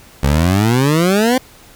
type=exponential sweep; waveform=20% pulse; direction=up; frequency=66.3 to 263.8 Hz; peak=-6 dBFS; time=0.23-1.38 s; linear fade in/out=5 ms; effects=pink hiss -43 dBFS RMS until 1.75 s